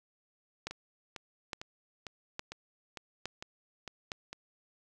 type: two click trains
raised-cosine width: 0.2 ms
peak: -24 / -19 dBFS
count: 9 / 5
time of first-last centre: 0.71-4.33 / 0.67-4.118 s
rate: 2.21 / 1.16 Hz
effects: none